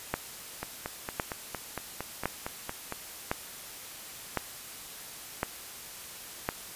two click trains, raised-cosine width 0.5 ms, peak -18 / -12 dBFS, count 11 / 7, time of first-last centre 0.63-2.924 / 0.14-6.489 s, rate 4.36 / 0.945 Hz, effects white hiss -44 dBFS RMS until 6.75 s + resampled to 32000 Hz

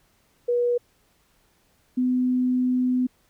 sine tone pair in turn, 483.3 / 252.1 Hz, B4 / B3, -38 / +36 cents, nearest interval major seventh, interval 1126 cents, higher first, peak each -19 dBFS, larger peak neither, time 0.48-0.78 / 1.97-3.07 s, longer second, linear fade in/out 10 ms, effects pink hiss -64 dBFS RMS until 3.29 s

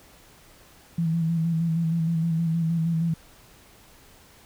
sine tone with vibrato, 164.81 Hz, E3, in tune, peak -21 dBFS, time 0.98-3.14 s, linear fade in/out 5 ms, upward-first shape square, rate 6.4 Hz, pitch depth 33 cents each way, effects pink hiss -53 dBFS RMS until 4.45 s

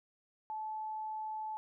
sine tone, 867 Hz, A5, 26 cents flat, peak -37 dBFS, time 0.5-1.57 s, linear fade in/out 0 ms, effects none

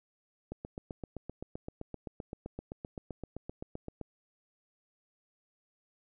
click train, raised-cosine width 2 ms, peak -26 dBFS, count 28, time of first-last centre 0.52-4.013 s, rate 7.73 Hz, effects none

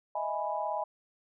sine chord, E major seventh, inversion third, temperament equal, 622.3 / 659.3 / 830.6 / 987.8 Hz, D#5 / E5 / G#5 / B5, 0 / 0 / 0 / 0 cents, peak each -36 / -38 / -34 / -36 dBFS, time 0.15-0.84 s, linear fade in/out 5 ms, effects none

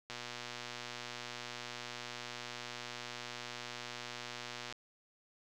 click train, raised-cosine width 0.2 ms, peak -25 dBFS, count 556, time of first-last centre 0.1-4.725 s, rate 120 Hz, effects none

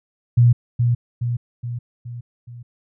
sine tone with echo, 120 Hz, B2, 49 cents flat, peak -9 dBFS, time 0.37-0.53 s, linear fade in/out 10 ms, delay 420 ms, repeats 5, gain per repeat -5 dB, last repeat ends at 2.63 s, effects none

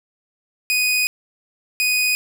sawtooth tone pair in turn, 2489 / 2489 Hz, D#7 / D#7, 0 / 0 cents, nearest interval unison, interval 0 cents, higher neither, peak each -13 dBFS, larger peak neither, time 0.7-1.07 / 1.8-2.15 s, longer first, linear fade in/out 0 ms, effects none

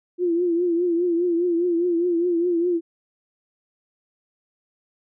sine tone with vibrato, 345.8 Hz, F4, 17 cents flat, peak -18 dBFS, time 0.18-2.81 s, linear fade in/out 50 ms, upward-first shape triangle, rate 4.9 Hz, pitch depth 84 cents each way, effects none

